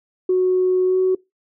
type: tone with pitch glide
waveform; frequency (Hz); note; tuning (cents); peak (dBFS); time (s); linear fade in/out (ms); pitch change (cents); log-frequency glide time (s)
sine; 368.6 to 373.1; F#4 to F#4; -7 to +14; -13; 0.29-1.15; 5; +21; 0.85-0.98
effects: noise-tail reverb RT60 0.2 s tail -23 dB re dry + tanh soft clip ceiling -9 dBFS